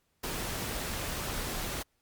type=noise with amplitude modulation; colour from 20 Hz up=pink; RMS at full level=-34 dBFS; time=0.23-1.83 s; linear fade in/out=10 ms; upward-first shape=sine; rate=296 Hz; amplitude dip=30%; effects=pink hiss -75 dBFS RMS until 2.01 s + Opus 48 kbps